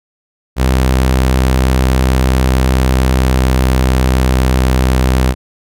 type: tone with pitch glide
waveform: sawtooth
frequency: 64.5 to 64.05 Hz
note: C2 to C2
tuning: -24 to -36 cents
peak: -5 dBFS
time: 0.56-5.35 s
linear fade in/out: 50 ms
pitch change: -12 cents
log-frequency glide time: 2.79-4.6 s
effects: none